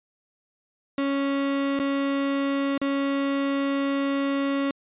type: tone with dropouts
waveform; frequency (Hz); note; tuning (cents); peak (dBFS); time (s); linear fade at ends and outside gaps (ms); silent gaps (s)
35% pulse; 277.2; C#4; 0; -21; 0.98-4.71; 2; 1.791-1.798 / 2.778-2.815
effects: resampled to 8000 Hz